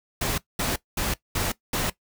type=noise bursts; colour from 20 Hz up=pink; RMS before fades=-26 dBFS; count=5; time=0.21-1.9 s; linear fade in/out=5 ms; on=170 ms; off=210 ms; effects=noise-tail reverb RT60 0.1 s tail -18 dB re dry